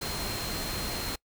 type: tone in noise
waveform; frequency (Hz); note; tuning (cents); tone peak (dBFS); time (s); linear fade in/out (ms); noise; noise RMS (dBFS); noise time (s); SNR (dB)
sine; 4186; C8; 0; -38; 0.01-1.16; 10; pink; -34; 0.01-1.16; -7
effects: noise-tail reverb RT60 0.1 s tail -24 dB re dry